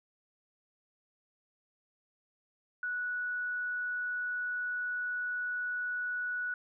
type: tone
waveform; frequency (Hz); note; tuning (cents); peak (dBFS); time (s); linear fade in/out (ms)
sine; 1472; F#6; -9; -32; 2.83-6.54; 2
effects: none